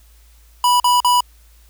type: tone bursts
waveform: square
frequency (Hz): 982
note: B5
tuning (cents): -10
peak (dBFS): -12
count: 3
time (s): 0.64-1.206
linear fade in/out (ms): 2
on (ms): 160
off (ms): 43
effects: added 56 Hz sine -46 dBFS peak until 1.69 s + white hiss -55 dBFS RMS until 1.69 s